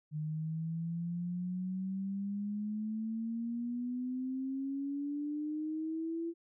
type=exponential sweep; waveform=sine; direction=up; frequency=151.4 to 338 Hz; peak=-34 dBFS; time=0.11-6.34 s; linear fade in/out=50 ms; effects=none